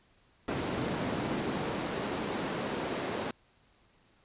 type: noise with high-pass filter sweep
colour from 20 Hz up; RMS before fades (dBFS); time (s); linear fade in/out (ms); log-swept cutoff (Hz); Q
brown; -34; 0.48-3.31; 2; 200 to 340; 0.86
effects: pink hiss -66 dBFS RMS until 4.24 s + resampled to 8000 Hz